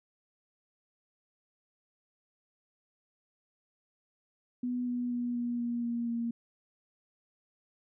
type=tone with pitch steps; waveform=sine; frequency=246.9 / 244.6 / 242.4 / 240.1 / 237.9 / 235.8 / 233.6 Hz; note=B3 / B3 / B3 / B3 / A#3 / A#3 / A#3; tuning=0 / -16 / -32 / -49 / +35 / +20 / +4 cents; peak=-30 dBFS; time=4.63-6.31 s; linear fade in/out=5 ms; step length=240 ms; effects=none